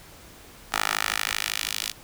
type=tone with high-pass filter sweep; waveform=10% pulse; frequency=52.7 Hz; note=G#1; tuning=26 cents sharp; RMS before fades=-28 dBFS; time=0.72-1.92 s; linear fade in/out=10 ms; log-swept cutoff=1100 to 3600 Hz; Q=1.1; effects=pink hiss -48 dBFS RMS until 2.03 s